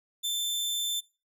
sawtooth tone, 3546 Hz, A7, 13 cents sharp, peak -25 dBFS, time 0.23-1.01 s, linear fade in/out 20 ms, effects noise-tail reverb RT60 0.3 s tail -22 dB re dry

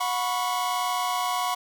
45% pulse chord, F# suspended fourth, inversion none, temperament equal with one note detuned, 726.4 / 987.8 / 1108.7 Hz, F#5 / B5 / C#6, -32 / 0 / 0 cents, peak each -29 dBFS, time 0-1.55 s, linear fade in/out 10 ms, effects none

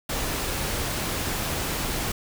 pink noise, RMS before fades -28 dBFS, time 0.09-2.12 s, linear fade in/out 5 ms, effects none

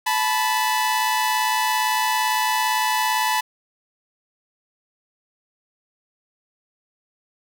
sawtooth tone pair together, 870.1 / 987.8 Hz, A5 / B5, -20 / 0 cents, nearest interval major second, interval 220 cents, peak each -18 dBFS, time 0.06-3.41 s, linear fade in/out 10 ms, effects none

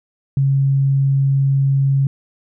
sine tone, 137 Hz, C#3, 20 cents flat, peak -12 dBFS, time 0.37-2.07 s, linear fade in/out 2 ms, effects none

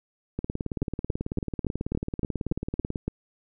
two click trains, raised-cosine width 3 ms, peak -16 / -14 dBFS, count 48 / 9, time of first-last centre 0.39-2.958 / 0.82-3.08 s, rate 18.3 / 3.54 Hz, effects none

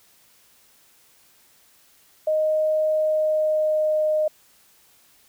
sine tone with pitch glide, 621 to 616 Hz, D#5 to D#5, -3 to -17 cents, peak -18 dBFS, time 2.27-4.28 s, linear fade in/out 5 ms, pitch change -14 cents, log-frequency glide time 2.91-4.06 s, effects white hiss -57 dBFS RMS until 5.28 s

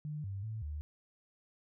sine tone with pitch steps, 150.4 / 98.1 / 109.8 / 75 Hz, D3 / G2 / A2 / D2, +42 / +2 / -3 / +37 cents, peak -37 dBFS, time 0.05-0.81 s, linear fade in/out 0 ms, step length 190 ms, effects none

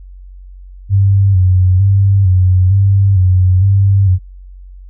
sine tone with vibrato, 95.2 Hz, F#2, 50 cents sharp, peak -6 dBFS, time 0.89-4.19 s, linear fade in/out 50 ms, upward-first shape square, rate 1.1 Hz, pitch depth 58 cents each way, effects added 46 Hz sine -31 dBFS peak until 4.89 s

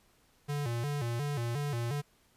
square tone with vibrato, 130.81 Hz, C3, in tune, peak -32 dBFS, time 0.48-2.02 s, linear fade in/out 20 ms, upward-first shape square, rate 2.8 Hz, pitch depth 180 cents each way, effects pink hiss -67 dBFS RMS until 2.36 s + resampled to 32000 Hz

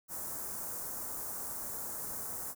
white band-stop noise, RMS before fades -40 dBFS, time 0.08-2.55 s, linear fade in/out 50 ms, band 1400 to 6900 Hz, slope 24 dB/octave, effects none

